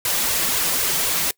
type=noise with flanger; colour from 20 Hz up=white; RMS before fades=-21 dBFS; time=0.05-1.31 s; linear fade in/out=2 ms; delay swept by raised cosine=1.8 to 6.3 ms; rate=3.9 Hz; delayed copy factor=+0.75; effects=noise-tail reverb RT60 0.1 s tail -23 dB re dry